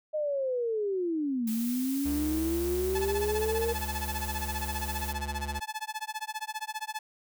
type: linear two-way sweep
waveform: sine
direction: down then up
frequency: 622.3 to 220 to 468.9 Hz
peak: -27 dBFS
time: 0.13-3.74 s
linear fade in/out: 20 ms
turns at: 1.49 s
type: noise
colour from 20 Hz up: blue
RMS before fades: -40 dBFS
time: 1.47-5.13 s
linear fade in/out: 5 ms
type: tone with pitch glide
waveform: square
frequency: 69.3 to 71.45 Hz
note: C#2 to D2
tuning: 0 to -47 cents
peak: -35 dBFS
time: 2.05-5.6 s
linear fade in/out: 10 ms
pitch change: +53 cents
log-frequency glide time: 2.79-3.68 s
type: tone with tremolo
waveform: sawtooth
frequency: 865 Hz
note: A5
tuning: 30 cents flat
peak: -27 dBFS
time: 2.95-6.99 s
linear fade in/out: 2 ms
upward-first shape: sine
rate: 15 Hz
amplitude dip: 100%
effects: none